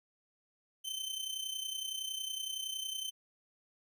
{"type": "tone with amplitude modulation", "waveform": "sawtooth", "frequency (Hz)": 3084, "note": "G7", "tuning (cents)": -29, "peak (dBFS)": -31, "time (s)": [0.84, 3.11], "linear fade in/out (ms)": 20, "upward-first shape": "sine", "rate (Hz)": 30.8, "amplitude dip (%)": 65, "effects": []}